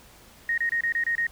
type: tone bursts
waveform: sine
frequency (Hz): 1864.7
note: A#6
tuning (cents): 0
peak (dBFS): -22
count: 7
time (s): 0.49-1.268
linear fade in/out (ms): 2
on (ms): 88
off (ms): 27
effects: pink hiss -52 dBFS RMS until 1.31 s